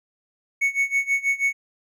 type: tone with tremolo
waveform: triangle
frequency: 2217 Hz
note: C#7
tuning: in tune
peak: -15 dBFS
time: 0.61-1.53 s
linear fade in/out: 10 ms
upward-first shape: sine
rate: 6.2 Hz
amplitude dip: 90%
effects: none